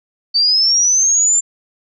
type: linear sweep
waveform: sine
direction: up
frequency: 4550 to 7300 Hz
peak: -10 dBFS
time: 0.34-1.41 s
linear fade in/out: 20 ms
effects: none